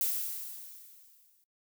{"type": "noise with exponential decay", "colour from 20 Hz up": "violet", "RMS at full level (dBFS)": -29, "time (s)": [0.01, 1.44], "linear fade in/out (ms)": 0, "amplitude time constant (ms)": 310, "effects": ["noise-tail reverb RT60 0.1 s tail -21 dB re dry"]}